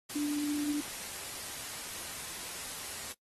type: tone in noise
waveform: sine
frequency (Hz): 293.7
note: D4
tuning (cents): 0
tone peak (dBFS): -29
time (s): 0.15-0.81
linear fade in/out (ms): 10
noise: white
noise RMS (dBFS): -41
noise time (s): 0.09-3.13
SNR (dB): +9
effects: noise-tail reverb RT60 0.1 s tail -19 dB re dry + AAC 32 kbps